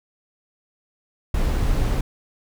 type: noise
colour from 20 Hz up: brown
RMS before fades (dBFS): -20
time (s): 1.34-2.01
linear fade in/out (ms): 5
effects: none